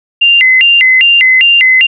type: tone with vibrato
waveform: sine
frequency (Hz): 2386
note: D7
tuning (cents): +27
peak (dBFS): -3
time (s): 0.21-1.87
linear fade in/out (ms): 10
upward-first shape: square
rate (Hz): 2.5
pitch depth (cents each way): 270
effects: none